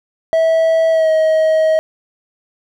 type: tone with pitch glide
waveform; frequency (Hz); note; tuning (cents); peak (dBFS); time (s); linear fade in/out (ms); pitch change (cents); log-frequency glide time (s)
triangle; 650 to 633.3; E5 to D#5; -24 to +30; -8; 0.33-1.79; 0; -46; 0.91-1.1
effects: none